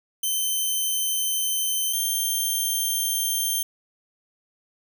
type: tone pair in turn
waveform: 5% pulse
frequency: 3084 / 3167 Hz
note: G7 / G7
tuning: -29 / +17 cents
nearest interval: unison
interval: 46 cents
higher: second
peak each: -14 dBFS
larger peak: neither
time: 0.23-1.93 / 1.93-3.63 s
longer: neither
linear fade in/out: 5 ms
effects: none